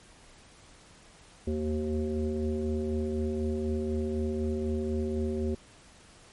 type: tone with frequency modulation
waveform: sine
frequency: 230 Hz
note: A#3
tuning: 23 cents flat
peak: -27 dBFS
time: 1.47-5.55 s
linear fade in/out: 5 ms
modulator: 152 Hz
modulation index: 1.4
effects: pink hiss -55 dBFS RMS until 6.32 s + MP3 48 kbps